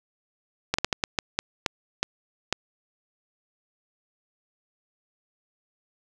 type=slowing click train; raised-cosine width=0.2 ms; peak=-5 dBFS; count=10; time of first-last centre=0.74-2.526 s; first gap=45 ms; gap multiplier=1.35; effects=none